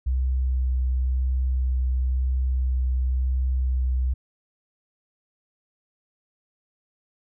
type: tone with vibrato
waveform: sine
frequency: 63.9 Hz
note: C2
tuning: 40 cents flat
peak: -20 dBFS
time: 0.06-4.14 s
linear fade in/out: 10 ms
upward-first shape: sine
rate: 0.97 Hz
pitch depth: 11 cents each way
effects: none